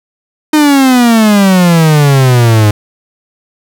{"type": "exponential sweep", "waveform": "45% pulse", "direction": "down", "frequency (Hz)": [310, 103], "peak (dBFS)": -4, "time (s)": [0.53, 2.71], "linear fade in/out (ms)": 5, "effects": []}